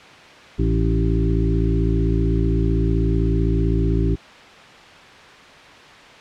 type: harmonic tone with a mistuned harmonic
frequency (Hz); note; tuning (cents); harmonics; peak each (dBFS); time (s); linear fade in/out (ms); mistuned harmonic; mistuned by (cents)
55.7; A1; +22; 1 / 2 / 3 / 5 / 6 / 7; -19 / -22 / -24 / -26 / -27 / -27; 0.58-4.16; 20; 6; -20
effects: white hiss -42 dBFS RMS until 6.2 s + low-pass 3000 Hz 12 dB/octave